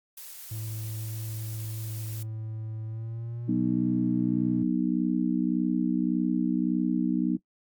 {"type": "noise", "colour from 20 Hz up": "blue", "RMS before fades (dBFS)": -43, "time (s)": [0.17, 2.23], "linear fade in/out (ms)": 5}
{"type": "tone with pitch glide", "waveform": "triangle", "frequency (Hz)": [110, 124.91], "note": ["A2", "B2"], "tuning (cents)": [0, 20], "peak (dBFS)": -31, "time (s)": [0.51, 4.63], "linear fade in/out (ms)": 5, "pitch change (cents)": 220, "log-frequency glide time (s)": [2.86, 3.8]}
{"type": "harmonic tone", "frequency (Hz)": 61.74, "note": "B1", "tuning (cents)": 0, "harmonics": [3, 4, 5], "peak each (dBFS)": [-28, -27, -28], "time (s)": [3.48, 7.37], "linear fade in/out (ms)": 10}
{"effects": ["noise-tail reverb RT60 0.1 s tail -20 dB re dry", "Opus 48 kbps"]}